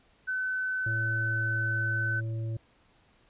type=tone; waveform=sine; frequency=1516 Hz; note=F#6; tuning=42 cents sharp; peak=-28 dBFS; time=0.27-2.21 s; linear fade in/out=20 ms
type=harmonic tone; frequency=112.4 Hz; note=A2; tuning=37 cents sharp; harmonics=1 / 3 / 5; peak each=-30 / -45 / -49 dBFS; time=0.86-2.57 s; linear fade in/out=5 ms
effects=pink hiss -64 dBFS RMS until 3.29 s + resampled to 8000 Hz